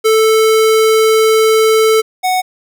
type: tone pair in turn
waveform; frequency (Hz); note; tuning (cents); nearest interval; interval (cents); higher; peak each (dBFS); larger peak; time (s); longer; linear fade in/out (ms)
square; 440 / 740; A4 / F#5; 0 / 0; major sixth; 900; second; -8 / -12; first; 0.04-2.02 / 2.23-2.42; first; 20
effects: none